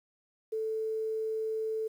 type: tone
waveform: sine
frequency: 440 Hz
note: A4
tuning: in tune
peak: -30 dBFS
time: 0.52-1.88 s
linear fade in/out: 10 ms
effects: 10-bit